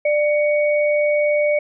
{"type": "tone pair together", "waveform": "sine", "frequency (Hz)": [593, 2239], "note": ["D5", "C#7"], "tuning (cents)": [17, 17], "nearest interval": "octave + major seventh", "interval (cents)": 2300, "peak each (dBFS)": [-15, -23], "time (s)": [0.05, 1.59], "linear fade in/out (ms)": 5, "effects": []}